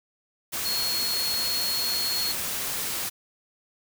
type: tone in noise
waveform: sine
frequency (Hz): 4315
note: C#8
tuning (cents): -47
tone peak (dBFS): -26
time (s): 0.64-2.33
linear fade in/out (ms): 20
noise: white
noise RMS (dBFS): -30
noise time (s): 0.52-3.1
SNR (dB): +1
effects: none